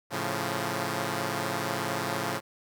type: chord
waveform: 5% pulse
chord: A augmented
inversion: none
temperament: equal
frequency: 110 / 138.59 / 174.61 Hz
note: A2 / C#3 / E#3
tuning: 0 / 0 / 0 cents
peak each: -22 dBFS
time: 0.1-2.41 s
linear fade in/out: 50 ms
effects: none